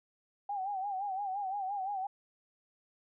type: tone with vibrato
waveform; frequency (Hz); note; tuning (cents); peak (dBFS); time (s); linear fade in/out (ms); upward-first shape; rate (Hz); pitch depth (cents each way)
sine; 785; G5; +2; -33; 0.49-2.07; 5; sine; 5.8; 90
effects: none